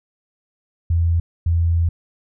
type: tone bursts at uneven times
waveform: sine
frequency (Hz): 84.1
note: E2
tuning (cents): +35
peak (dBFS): -14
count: 2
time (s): 0.9-1.2 / 1.46-1.89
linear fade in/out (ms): 5
effects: none